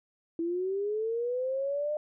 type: linear sweep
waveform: sine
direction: up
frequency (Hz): 327.8 to 608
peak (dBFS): -28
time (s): 0.39-1.97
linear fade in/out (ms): 2
effects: none